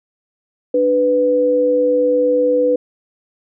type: tone pair together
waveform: sine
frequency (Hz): 295.2 / 496.5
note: D4 / B4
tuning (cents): +9 / +9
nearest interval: major sixth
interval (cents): 900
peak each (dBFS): -20 / -12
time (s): 0.74-2.76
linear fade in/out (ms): 5
effects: none